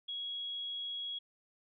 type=tone; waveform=sine; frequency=3322 Hz; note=G#7; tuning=in tune; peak=-37 dBFS; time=0.08-1.19 s; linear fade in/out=10 ms; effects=none